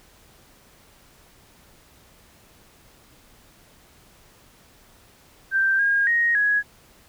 sine tone with pitch steps, 1569 / 1624 / 1873 / 1669 Hz, G6 / G#6 / A#6 / G#6, +1 / -39 / +8 / +8 cents, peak -17 dBFS, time 5.51-6.63 s, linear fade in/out 50 ms, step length 280 ms, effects pink hiss -54 dBFS RMS until 7.08 s

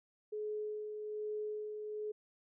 sine tone with tremolo, 424.4 Hz, G#4, 38 cents sharp, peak -36 dBFS, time 0.32-2.12 s, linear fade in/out 10 ms, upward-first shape sine, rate 1.2 Hz, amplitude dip 40%, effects none

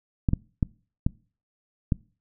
clicks, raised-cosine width 5 ms, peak -9 dBFS, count 5, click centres 0.288 / 0.334 / 0.628 / 1.065 / 1.922 s, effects noise-tail reverb RT60 0.4 s tail -24 dB re dry

